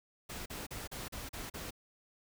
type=noise bursts; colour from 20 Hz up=pink; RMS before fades=-43 dBFS; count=7; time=0.29-1.708 s; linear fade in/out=10 ms; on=170 ms; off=38 ms; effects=none